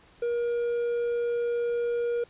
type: tone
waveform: triangle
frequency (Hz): 475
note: A#4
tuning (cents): +33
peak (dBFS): -23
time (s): 0.22-2.24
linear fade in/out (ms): 5
effects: pink hiss -57 dBFS RMS until 2.29 s + resampled to 8000 Hz